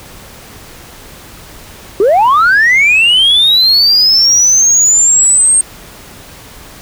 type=linear sweep; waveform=sine; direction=up; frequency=365.8 to 8600 Hz; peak=-3 dBFS; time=2-5.61 s; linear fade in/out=2 ms; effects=tanh soft clip ceiling -3 dBFS + pink hiss -34 dBFS RMS until 6.81 s